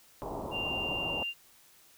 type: low-pass noise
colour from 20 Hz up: white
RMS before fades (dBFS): -38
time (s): 0.22-1.23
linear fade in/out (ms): 0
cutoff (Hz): 1000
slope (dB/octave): 48
type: tone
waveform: sine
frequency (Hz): 2788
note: F7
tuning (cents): -4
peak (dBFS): -32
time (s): 0.51-1.34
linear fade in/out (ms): 50
effects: white hiss -60 dBFS RMS until 1.97 s